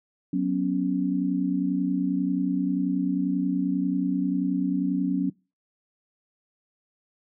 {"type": "chord", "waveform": "sine", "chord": "F# suspended fourth", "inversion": "none", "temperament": "equal", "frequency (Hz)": [185, 246.9, 277.2], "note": ["F#3", "B3", "C#4"], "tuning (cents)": [0, 0, 0], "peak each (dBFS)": [-26, -30, -25], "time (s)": [0.33, 5.3], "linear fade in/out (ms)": 5, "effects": ["noise-tail reverb RT60 0.3 s tail -24 dB re dry"]}